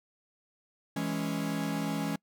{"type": "chord", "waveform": "45% pulse", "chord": "C# minor", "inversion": "first", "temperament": "equal", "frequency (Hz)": [164.81, 207.7, 277.2], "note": ["E3", "G#3", "C#4"], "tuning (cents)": [0, 0, 0], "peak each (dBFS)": [-35, -35, -34], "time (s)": [0.96, 2.16], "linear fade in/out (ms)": 5, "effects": ["noise-tail reverb RT60 0.1 s tail -26 dB re dry"]}